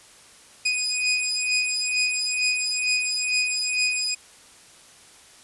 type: beating tone pair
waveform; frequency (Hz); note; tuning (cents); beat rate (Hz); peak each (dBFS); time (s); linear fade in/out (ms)
20% pulse; 2489 / 2491.2; D#7 / D#7; 0 / +2; 2.2; -20; 0.65-4.15; 10
effects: white hiss -50 dBFS RMS until 5.43 s + resampled to 24000 Hz